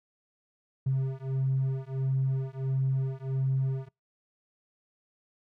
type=beating tone pair; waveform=triangle; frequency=132.5 / 134 Hz; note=C3 / C3; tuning=+22 / +42 cents; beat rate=1.5 Hz; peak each=-26 dBFS; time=0.86-3.89 s; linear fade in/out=10 ms; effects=noise-tail reverb RT60 0.2 s tail -26 dB re dry + tanh soft clip ceiling -21 dBFS